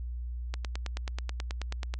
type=click train; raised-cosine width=0.2 ms; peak=-18 dBFS; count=14; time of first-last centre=0.54-1.939 s; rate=9.29 Hz; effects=added 60 Hz sine -33 dBFS peak until 1.99 s + MP3 48 kbps